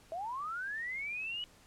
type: linear sweep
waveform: sine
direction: up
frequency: 634 to 2960 Hz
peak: -36 dBFS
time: 0.12-1.44 s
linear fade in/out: 0 ms
effects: pink hiss -61 dBFS RMS until 1.66 s + low-pass 11000 Hz 12 dB/octave